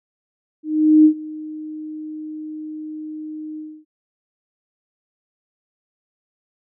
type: tone with ADSR envelope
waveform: sine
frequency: 308.8 Hz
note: D#4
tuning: 13 cents flat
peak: -6 dBFS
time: 0.63-3.85 s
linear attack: 420 ms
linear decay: 85 ms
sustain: -22 dB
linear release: 270 ms
effects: none